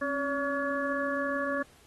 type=harmonic tone with a mistuned harmonic; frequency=283.3 Hz; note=C#4; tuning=38 cents sharp; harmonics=1 / 2 / 4 / 5 / 6; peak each=-34 / -32 / -35 / -41 / -34 dBFS; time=0.01-1.63 s; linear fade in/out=10 ms; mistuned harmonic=1; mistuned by=-69 cents; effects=pink hiss -59 dBFS RMS until 1.86 s + AAC 32 kbps